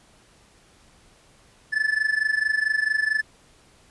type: tone with amplitude modulation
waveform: triangle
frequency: 1739 Hz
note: A6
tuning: 21 cents flat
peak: -15 dBFS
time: 1.72-3.22 s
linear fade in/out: 20 ms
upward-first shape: sine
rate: 24.5 Hz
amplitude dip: 85%
effects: pink hiss -56 dBFS RMS until 3.9 s + resampled to 24000 Hz